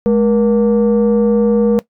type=tone pair together; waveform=sine; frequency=211.7 / 475.3 Hz; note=G#3 / A#4; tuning=+33 / +34 cents; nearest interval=octave + major second; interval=1401 cents; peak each=-10 dBFS; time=0.06-1.79 s; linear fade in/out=0 ms; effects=noise-tail reverb RT60 0.1 s tail -20 dB re dry + tanh soft clip ceiling -6 dBFS